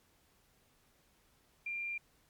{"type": "tone", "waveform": "sine", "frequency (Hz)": 2385, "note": "D7", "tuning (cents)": 26, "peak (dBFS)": -36, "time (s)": [1.66, 1.98], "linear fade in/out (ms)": 5, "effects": ["pink hiss -70 dBFS RMS until 2.29 s", "MP3 96 kbps"]}